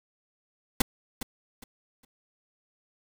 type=noise with echo; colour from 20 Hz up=pink; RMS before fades=-21 dBFS; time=0.8-0.82 s; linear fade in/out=5 ms; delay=410 ms; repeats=3; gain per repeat=-12 dB; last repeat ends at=2.05 s; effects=none